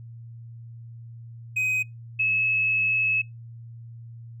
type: tone pair in turn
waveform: triangle / sine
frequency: 2517 / 2586 Hz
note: D#7 / E7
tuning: +19 / -34 cents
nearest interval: unison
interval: 47 cents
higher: second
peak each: -20 dBFS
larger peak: neither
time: 1.56-1.83 / 2.19-3.22 s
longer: second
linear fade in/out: 10 ms
effects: noise-tail reverb RT60 0.2 s tail -26 dB re dry + added 116 Hz sine -39 dBFS peak until 4.4 s